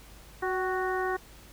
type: harmonic tone with a mistuned harmonic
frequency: 370 Hz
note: F#4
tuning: in tune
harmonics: 1 / 2 / 3 / 4 / 5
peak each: -30 / -33 / -35 / -36 / -37 dBFS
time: 0.42-1.17 s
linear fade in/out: 10 ms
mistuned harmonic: 2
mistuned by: +40 cents
effects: added 50 Hz sine -52 dBFS peak until 1.52 s + pink hiss -53 dBFS RMS until 1.52 s